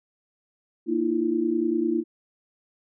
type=chord; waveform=sine; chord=Bb suspended fourth; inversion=none; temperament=equal with one note detuned; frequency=233.1 / 311.1 / 341.1 Hz; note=Bb3 / Eb4 / F4; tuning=0 / 0 / -41 cents; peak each=-28 / -26 / -24 dBFS; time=0.86-2.04 s; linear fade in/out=50 ms; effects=none